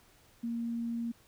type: tone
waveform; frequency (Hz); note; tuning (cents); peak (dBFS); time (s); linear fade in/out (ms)
sine; 233.1; A#3; 0; -32; 0.43-1.12; 10
effects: pink hiss -63 dBFS RMS until 1.27 s